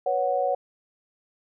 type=chord; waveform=sine; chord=B suspended second; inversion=none; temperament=equal; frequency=493.9 / 554.4 / 740 Hz; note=B4 / C#5 / F#5; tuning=0 / 0 / 0 cents; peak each=-29 / -25 / -25 dBFS; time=0.06-0.55 s; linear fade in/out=5 ms; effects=none